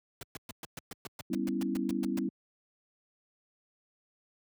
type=noise bursts; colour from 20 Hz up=pink; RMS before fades=-41 dBFS; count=15; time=0.21-2.19 s; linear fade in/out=2 ms; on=20 ms; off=120 ms
type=chord; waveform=sine; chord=C# half-diminished seventh; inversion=second; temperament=equal; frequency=196 / 246.9 / 277.2 / 329.6 Hz; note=G3 / B3 / C#4 / E4; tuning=0 / 0 / 0 / 0 cents; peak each=-35 dBFS; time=1.3-2.29 s; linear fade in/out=5 ms
effects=high-pass 80 Hz 12 dB/octave